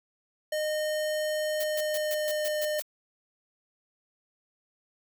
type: tone with pitch glide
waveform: square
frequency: 613 to 606.7 Hz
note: D#5 to D#5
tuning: -26 to -44 cents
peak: -28 dBFS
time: 0.52-2.8 s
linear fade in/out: 5 ms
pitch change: -18 cents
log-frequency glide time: 1.56-2.57 s
type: noise bursts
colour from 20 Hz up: blue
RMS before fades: -35 dBFS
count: 8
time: 1.6-2.822 s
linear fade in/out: 5 ms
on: 39 ms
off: 130 ms
effects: none